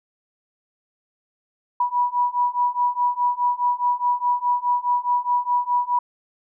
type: beating tone pair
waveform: sine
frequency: 974 / 978.8 Hz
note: B5 / B5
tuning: -24 / -16 cents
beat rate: 4.8 Hz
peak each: -22 / -21 dBFS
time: 1.8-5.99 s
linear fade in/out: 5 ms
effects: none